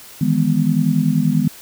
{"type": "chord", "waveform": "sine", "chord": "E major seventh", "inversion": "third", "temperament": "just", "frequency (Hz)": [154.51, 164.81, 206, 247.2], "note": ["D#3", "E3", "G#3", "B3"], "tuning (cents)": [-12, 0, -14, 2], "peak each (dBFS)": -19, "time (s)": [0.21, 1.48], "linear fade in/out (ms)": 5, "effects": ["white hiss -40 dBFS RMS until 1.61 s"]}